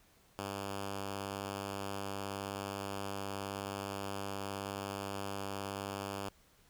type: tone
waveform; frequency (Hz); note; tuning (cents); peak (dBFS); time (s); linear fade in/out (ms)
5% pulse; 99.1; G2; +19; -27; 0.39-6.29; 0
effects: pink hiss -66 dBFS RMS until 6.69 s